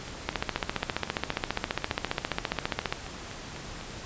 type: two click trains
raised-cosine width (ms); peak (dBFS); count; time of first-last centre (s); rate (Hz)
0.3; -24 / -10; 16 / 40; 0.08-3.811 / 0.29-2.925; 4.02 / 14.8
effects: pink hiss -41 dBFS RMS until 4.05 s + resampled to 16000 Hz